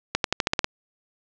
accelerating click train, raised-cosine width 0.2 ms, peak -3 dBFS, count 8, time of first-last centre 0.15-0.644 s, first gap 92 ms, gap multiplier 0.91, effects low-pass 7000 Hz 12 dB/octave

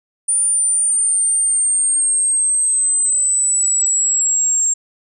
sine exponential sweep, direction down, 9300 to 7460 Hz, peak -13 dBFS, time 0.28-4.74 s, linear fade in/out 10 ms, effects none

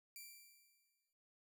5% pulse tone with exponential decay, 2349 Hz, D7, in tune, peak -40 dBFS, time 0.16-1.13 s, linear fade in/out 1 ms, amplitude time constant 210 ms, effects none

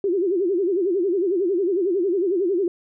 sine tone with vibrato, 370 Hz, F#4, in tune, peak -18 dBFS, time 0.04-2.68 s, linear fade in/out 2 ms, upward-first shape sine, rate 11 Hz, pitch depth 170 cents each way, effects none

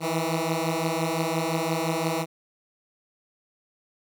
10% pulse beating tone pair, 160 / 165.8 Hz, D#3 / E3, +49 / +10 cents, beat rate 5.8 Hz, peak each -19 dBFS, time 0-2.26 s, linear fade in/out 50 ms, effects none

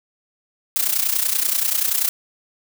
blue noise with amplitude modulation, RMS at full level -17 dBFS, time 0.76-2.09 s, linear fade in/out 0 ms, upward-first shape sine, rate 30.4 Hz, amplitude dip 75%, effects none

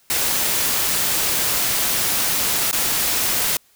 white noise with dropouts, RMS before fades -20 dBFS, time 0.1-3.57 s, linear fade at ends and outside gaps 2 ms, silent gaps 2.713-2.728 s, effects white hiss -57 dBFS RMS until 3.75 s

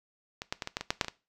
clicks, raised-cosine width 0.2 ms, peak -19 / -13 / -16 / -17 / -13 / -17 / -9 / -7 / -19 / -17 dBFS, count 10, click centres 0.419 / 0.525 / 0.622 / 0.674 / 0.769 / 0.81 / 0.905 / 1.012 / 1.046 / 1.083 s, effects noise-tail reverb RT60 0.3 s tail -19 dB re dry

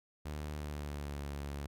sawtooth tone with pitch glide, 74.9 to 71.19 Hz, D2 to C#2, +35 to +47 cents, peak -35 dBFS, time 0.25-1.67 s, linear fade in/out 10 ms, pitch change -88 cents, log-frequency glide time 0.53-1.24 s, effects none

